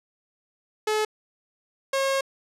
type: tone pair in turn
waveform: sawtooth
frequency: 429.2 / 541.8 Hz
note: A4 / C#5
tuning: -43 / -40 cents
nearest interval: major third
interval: 403 cents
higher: second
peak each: -18 dBFS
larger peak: neither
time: 0.87-1.05 / 1.93-2.21 s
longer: second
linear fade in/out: 5 ms
effects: low-pass 10000 Hz 12 dB/octave